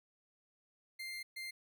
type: tone bursts at uneven times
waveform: 30% pulse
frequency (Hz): 2099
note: C7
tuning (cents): +5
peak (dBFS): -39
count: 2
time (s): 0.99-1.23 / 1.36-1.51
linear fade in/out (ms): 10
effects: none